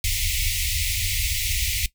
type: band-stop noise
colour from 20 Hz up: pink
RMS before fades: -24 dBFS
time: 0.04-1.86 s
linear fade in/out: 2 ms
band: 100 to 2000 Hz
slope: 96 dB/octave
effects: noise-tail reverb RT60 0.1 s tail -17 dB re dry